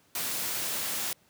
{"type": "noise", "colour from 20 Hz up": "white", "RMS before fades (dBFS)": -32, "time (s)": [0.15, 1.13], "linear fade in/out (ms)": 2, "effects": ["pink hiss -64 dBFS RMS until 1.29 s", "high-pass 100 Hz 12 dB/octave"]}